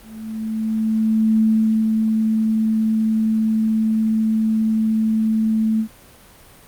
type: tone with ADSR envelope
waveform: sine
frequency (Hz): 220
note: A3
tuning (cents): 0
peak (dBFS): -12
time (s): 0.01-5.88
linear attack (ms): 1400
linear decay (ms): 450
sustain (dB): -3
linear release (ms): 83
effects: pink hiss -46 dBFS RMS until 6.67 s + Opus 32 kbps